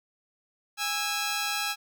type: tone pair together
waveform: 10% pulse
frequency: 822 / 1315.1 Hz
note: G#5 / E6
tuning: -18 / -4 cents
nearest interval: minor sixth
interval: 814 cents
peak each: -22 / -23 dBFS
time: 0.77-1.76 s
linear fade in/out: 50 ms
effects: none